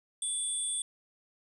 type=tone cluster; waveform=sine; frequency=3465 / 8350 / 9530 Hz; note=A7 / C9 / D9; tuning=-27 / -5 / +24 cents; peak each=-39 / -33 / -35 dBFS; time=0.22-0.82 s; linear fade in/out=2 ms; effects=11-bit